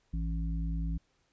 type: harmonic tone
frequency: 55 Hz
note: A1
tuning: in tune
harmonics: 1 / 3 / 5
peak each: -31 / -36 / -45 dBFS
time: 0.13-0.98 s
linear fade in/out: 10 ms
effects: pink hiss -73 dBFS RMS until 1.32 s + resampled to 16000 Hz